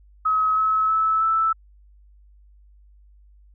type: tone with pitch steps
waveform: sine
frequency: 1278 / 1291.4 / 1304.9 / 1318.5 Hz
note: D#6 / E6 / E6 / E6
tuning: +46 / -36 / -18 / 0 cents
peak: -17 dBFS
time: 0.25-1.53 s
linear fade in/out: 10 ms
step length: 320 ms
effects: added 50 Hz sine -49 dBFS peak until 3.54 s